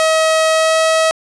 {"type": "tone with pitch glide", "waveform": "sawtooth", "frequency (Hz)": [638, 642.1], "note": ["D#5", "E5"], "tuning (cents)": [43, -46], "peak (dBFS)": -7, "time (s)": [0, 1.11], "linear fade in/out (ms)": 0, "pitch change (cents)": 11, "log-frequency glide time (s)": [0.5, 0.77], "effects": ["resampled to 24000 Hz", "7-bit"]}